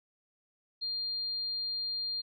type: tone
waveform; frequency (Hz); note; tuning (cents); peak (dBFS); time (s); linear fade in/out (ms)
sine; 4200; C8; +6; -32; 0.81-2.22; 20
effects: none